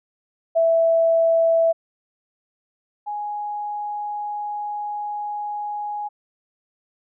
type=tone pair in turn; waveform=sine; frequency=660 / 831.5 Hz; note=E5 / G#5; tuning=+2 / +2 cents; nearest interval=major third; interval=400 cents; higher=second; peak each=-14 / -25 dBFS; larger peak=first; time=0.55-1.73 / 3.06-6.09 s; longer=second; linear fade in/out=20 ms; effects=none